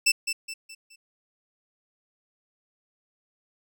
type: tone with echo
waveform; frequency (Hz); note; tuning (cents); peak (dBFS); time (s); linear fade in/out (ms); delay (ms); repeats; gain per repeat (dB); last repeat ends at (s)
20% pulse; 2656; E7; +12; -13; 0.06-0.12; 10; 210; 4; -8; 0.96
effects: none